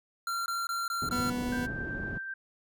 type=tone bursts; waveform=square; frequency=1373 Hz; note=F6; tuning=30 cents flat; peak=-31 dBFS; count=5; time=0.27-1.3 s; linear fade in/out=2 ms; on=190 ms; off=20 ms
type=low-pass noise; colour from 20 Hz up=white; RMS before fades=-38 dBFS; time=1.02-2.18 s; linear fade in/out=2 ms; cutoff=260 Hz; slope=12 dB/octave
type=tone; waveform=40% pulse; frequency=246.9 Hz; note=B3; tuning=in tune; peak=-30 dBFS; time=1.11-1.67 s; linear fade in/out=20 ms
type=tone with tremolo; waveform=sine; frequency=1568 Hz; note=G6; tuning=in tune; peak=-34 dBFS; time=1.52-2.34 s; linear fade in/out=5 ms; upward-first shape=triangle; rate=7.9 Hz; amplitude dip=30%
effects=none